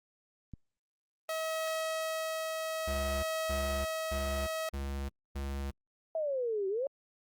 click, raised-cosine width 5 ms, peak -31 dBFS, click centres 0.537 s
sawtooth tone with tremolo, 640 Hz, D#5, 49 cents sharp, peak -28 dBFS, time 1.29-4.69 s, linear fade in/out 2 ms, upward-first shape triangle, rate 0.59 Hz, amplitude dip 25%
square tone bursts, 69 Hz, C#2, 7 cents flat, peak -35 dBFS, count 5, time 2.87-5.71 s, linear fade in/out 10 ms, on 360 ms, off 260 ms
sine exponential two-way sweep, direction down then up, 659.3 to 375.6 to 571 Hz, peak -30 dBFS, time 6.15-6.87 s, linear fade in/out 2 ms, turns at 6.68 s
effects Opus 32 kbps

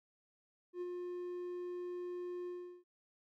triangle tone with ADSR envelope, 355.9 Hz, F4, 33 cents sharp, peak -35 dBFS, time 0.73-2.84 s, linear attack 83 ms, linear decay 34 ms, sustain -3 dB, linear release 370 ms, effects none

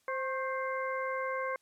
harmonic tone with a mistuned harmonic, 523.3 Hz, C5, in tune, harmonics 1 / 2 / 3 / 4, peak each -35 / -36 / -40 / -41 dBFS, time 0.08-1.56 s, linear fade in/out 2 ms, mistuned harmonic 2, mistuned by +50 cents, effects white hiss -72 dBFS RMS until 1.61 s + low-pass 11000 Hz 12 dB/octave

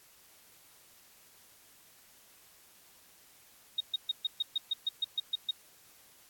sine tone bursts, 3729 Hz, A#7, in tune, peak -27 dBFS, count 12, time 3.78-5.51 s, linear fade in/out 5 ms, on 25 ms, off 130 ms, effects white hiss -60 dBFS RMS until 6.29 s + AAC 64 kbps

